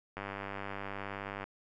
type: click train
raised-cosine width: 0.5 ms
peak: -24 dBFS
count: 127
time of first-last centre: 0.17-1.44 s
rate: 99.2 Hz
effects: none